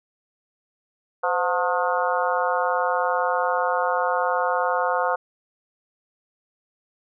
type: harmonic tone with a mistuned harmonic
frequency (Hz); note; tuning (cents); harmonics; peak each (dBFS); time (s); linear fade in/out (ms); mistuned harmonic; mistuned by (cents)
179.5; F3; +48; 3 / 4 / 5 / 6 / 7 / 8; -25 / -26 / -27 / -28 / -28 / -29; 1.23-5.16; 10; 3; -76
effects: none